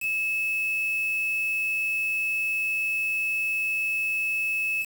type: tone with quantisation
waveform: sine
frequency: 2601 Hz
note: E7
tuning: 24 cents flat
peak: -24 dBFS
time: 0-4.86 s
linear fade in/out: 50 ms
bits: 6
effects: none